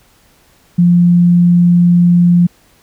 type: tone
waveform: sine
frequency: 174.61 Hz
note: F3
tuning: in tune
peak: -5 dBFS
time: 0.78-2.47 s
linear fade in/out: 10 ms
effects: pink hiss -50 dBFS RMS until 2.82 s